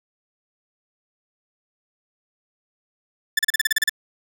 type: tone bursts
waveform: sawtooth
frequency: 1757 Hz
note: A6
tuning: 3 cents flat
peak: -12 dBFS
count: 10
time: 3.37-3.895 s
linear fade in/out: 5 ms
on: 21 ms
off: 35 ms
effects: none